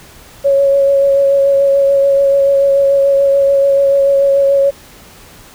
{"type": "tone with vibrato", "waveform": "sine", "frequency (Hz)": 554, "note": "C#5", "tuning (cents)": -1, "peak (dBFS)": -7, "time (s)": [0.44, 4.71], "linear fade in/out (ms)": 20, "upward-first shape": "sine", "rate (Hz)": 6.9, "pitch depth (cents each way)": 15, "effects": ["pink hiss -39 dBFS RMS until 5.54 s"]}